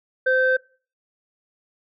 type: tone pair together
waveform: sine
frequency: 516.6 / 1550 Hz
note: C5 / G6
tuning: -22 / -20 cents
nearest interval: octave + perfect fifth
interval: 1902 cents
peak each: -18 dBFS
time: 0.26-0.57 s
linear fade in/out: 10 ms
effects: noise-tail reverb RT60 0.4 s tail -24 dB re dry + tanh soft clip ceiling -11 dBFS